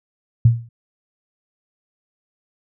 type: tone with exponential decay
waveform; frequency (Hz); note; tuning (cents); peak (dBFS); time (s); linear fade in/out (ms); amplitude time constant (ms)
sine; 116.54; A#2; 0; -5; 0.45-0.69; 5; 52
effects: none